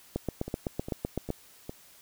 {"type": "two click trains", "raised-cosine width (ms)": 2, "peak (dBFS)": [-16, -23], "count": [10, 4], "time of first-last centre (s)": [[0.16, 1.304], [0.48, 1.695]], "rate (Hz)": [7.87, 2.47], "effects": ["white hiss -56 dBFS RMS until 2.01 s"]}